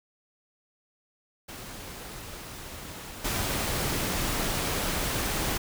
pink noise with level steps, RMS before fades -41 / -29 dBFS, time 1.48-5.58 s, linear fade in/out 10 ms, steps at 3.24 s, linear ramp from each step 10 ms, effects none

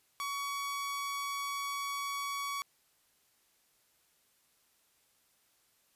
sawtooth tone, 1126 Hz, C#6, 27 cents sharp, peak -31 dBFS, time 0.2-2.62 s, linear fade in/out 0 ms, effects white hiss -71 dBFS RMS until 5.95 s + resampled to 32000 Hz

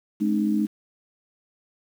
sine tone cluster, 211 / 266.3 / 306.7 Hz, G#3 / C4 / D#4, +28 / +31 / -25 cents, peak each -22 / -31 / -24 dBFS, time 0.2-0.67 s, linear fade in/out 20 ms, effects 8-bit

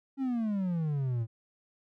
triangle exponential sweep, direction down, 277.2 to 110 Hz, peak -26 dBFS, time 0.17-1.27 s, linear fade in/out 50 ms, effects none

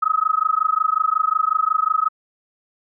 sine tone with amplitude modulation, 1273 Hz, D#6, 39 cents sharp, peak -12 dBFS, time 0.02-2.09 s, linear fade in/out 10 ms, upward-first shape sine, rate 25.5 Hz, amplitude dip 100%, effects none

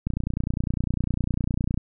click train, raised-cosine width 5 ms, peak -12 dBFS, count 52, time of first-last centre 0.07-1.776 s, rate 29.9 Hz, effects none

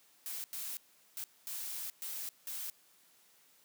blue noise bursts at uneven times, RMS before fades -41 dBFS, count 6, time 0.26-0.44 / 0.53-0.77 / 1.17-1.24 / 1.47-1.9 / 2.02-2.29 / 2.47-2.7 s, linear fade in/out 0 ms, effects white hiss -66 dBFS RMS until 3.64 s + high-pass 150 Hz 12 dB/octave

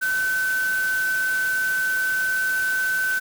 sine tone in noise, 1524 Hz, G6, 49 cents flat, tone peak -20 dBFS, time 0.01-3.2 s, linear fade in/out 20 ms, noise white, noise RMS -34 dBFS, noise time 0.01-3.2 s, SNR +11 dB, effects none

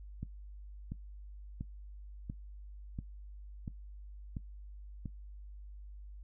click train, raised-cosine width 5 ms, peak -27 dBFS, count 8, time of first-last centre 0.23-5.058 s, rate 1.45 Hz, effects noise-tail reverb RT60 0.1 s tail -17 dB re dry + added 50 Hz sine -46 dBFS peak until 6.23 s

